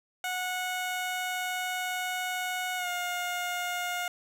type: tone with pitch glide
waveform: 15% pulse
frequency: 733 to 712.5 Hz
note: F#5 to F5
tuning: -16 to +34 cents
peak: -24 dBFS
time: 0.24-4.08 s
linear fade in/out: 2 ms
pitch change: -50 cents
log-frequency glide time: 2.77-2.88 s
effects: none

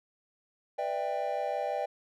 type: chord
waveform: triangle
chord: E minor seventh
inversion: second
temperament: just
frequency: 494.4 / 593.3 / 659.3 / 791.1 Hz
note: B4 / D5 / E5 / G5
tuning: +2 / +18 / 0 / +16 cents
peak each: -36 / -32 / -35 / -32 dBFS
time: 0.78-1.86 s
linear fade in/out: 10 ms
effects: none

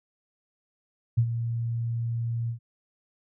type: tone with ADSR envelope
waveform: sine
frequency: 116.54 Hz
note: A#2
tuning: in tune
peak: -16 dBFS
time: 1.17-2.59 s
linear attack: 14 ms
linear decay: 70 ms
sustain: -10 dB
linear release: 100 ms
effects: none

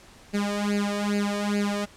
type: tone with flanger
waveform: sawtooth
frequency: 204.6 Hz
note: G#3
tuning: 26 cents flat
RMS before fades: -26 dBFS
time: 0.33-1.86 s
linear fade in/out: 20 ms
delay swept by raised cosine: 0.43 to 1.73 ms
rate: 2.4 Hz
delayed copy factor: +0.95
effects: pink hiss -51 dBFS RMS until 1.96 s + low-pass 9000 Hz 12 dB/octave

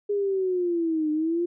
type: linear two-way sweep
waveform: sine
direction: down then up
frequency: 413.1 to 302.4 to 351.7 Hz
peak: -22 dBFS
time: 0.09-1.46 s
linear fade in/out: 10 ms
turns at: 1.11 s
effects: none

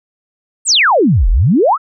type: exponential two-way sweep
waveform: sine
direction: down then up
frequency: 9300 to 35.54 to 1403 Hz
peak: -7 dBFS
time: 0.65-1.78 s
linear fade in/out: 50 ms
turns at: 1.29 s
effects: none

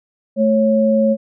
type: tone pair together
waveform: sine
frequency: 218.6 / 550 Hz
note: A3 / C#5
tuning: -11 / -14 cents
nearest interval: octave + major third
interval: 1597 cents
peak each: -14 dBFS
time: 0.36-1.17 s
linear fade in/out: 50 ms
effects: none

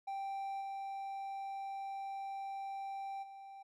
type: tone with level steps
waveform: triangle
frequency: 784 Hz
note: G5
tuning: in tune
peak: -36 / -38 / -47 dBFS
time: 0.07-3.63 s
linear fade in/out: 10 ms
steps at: 0.6 / 3.22 s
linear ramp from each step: 20 ms
effects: none

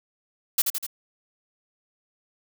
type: noise with echo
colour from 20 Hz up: blue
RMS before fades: -20 dBFS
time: 0.58-0.62 s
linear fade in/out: 5 ms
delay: 82 ms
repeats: 3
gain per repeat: -4 dB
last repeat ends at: 0.866 s
effects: none

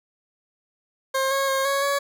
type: tone with pitch steps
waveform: 20% pulse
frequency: 533 / 546 / 537 / 554 / 562 Hz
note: C5 / C#5 / C5 / C#5 / C#5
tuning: +32 / -26 / +45 / -1 / +24 cents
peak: -16 dBFS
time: 1.14-1.99 s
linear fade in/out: 10 ms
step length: 170 ms
effects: none

